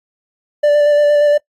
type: tone with vibrato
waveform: triangle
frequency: 587.3 Hz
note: D5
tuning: in tune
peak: -6 dBFS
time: 0.63-1.38 s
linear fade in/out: 10 ms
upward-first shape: square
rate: 8.6 Hz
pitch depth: 12 cents each way
effects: noise-tail reverb RT60 0.1 s tail -23 dB re dry + AAC 64 kbps